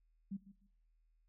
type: tone with echo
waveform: sine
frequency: 196 Hz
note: G3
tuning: in tune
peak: -39 dBFS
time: 0.31-0.37 s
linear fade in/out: 10 ms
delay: 150 ms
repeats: 2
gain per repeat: -15 dB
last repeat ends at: 0.67 s
effects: noise-tail reverb RT60 0.6 s tail -20 dB re dry + added 40 Hz sine -70 dBFS peak until 1.28 s